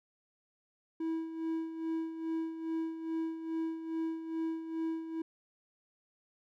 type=tone with tremolo; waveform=triangle; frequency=324.8 Hz; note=E4; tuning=26 cents flat; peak=-29 dBFS; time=1-5.22 s; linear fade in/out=5 ms; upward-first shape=sine; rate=2.4 Hz; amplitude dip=65%; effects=none